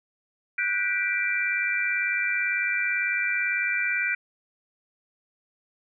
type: chord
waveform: sine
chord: G major seventh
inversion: third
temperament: just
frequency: 1470 / 1568 / 1960 / 2352 Hz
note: F#6 / G6 / B6 / D7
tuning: -12 / 0 / -14 / +2 cents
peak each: -29 / -32 / -30 / -26 dBFS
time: 0.58-4.15 s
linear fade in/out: 5 ms
effects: none